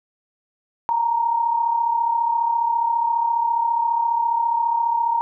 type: tone pair together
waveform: sine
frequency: 901.3 / 936 Hz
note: A5 / A#5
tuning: +41 / +7 cents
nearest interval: minor second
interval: 66 cents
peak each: -25 / -18 dBFS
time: 0.89-5.21 s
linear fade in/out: 0 ms
effects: none